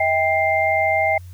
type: tone cluster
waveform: sine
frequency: 639 / 792 / 2099 Hz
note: D#5 / G5 / C7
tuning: +46 / +18 / +5 cents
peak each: -20 dBFS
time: 0-1.18 s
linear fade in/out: 5 ms
effects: added 90 Hz sine -35 dBFS peak until 1.33 s + white hiss -55 dBFS RMS until 1.33 s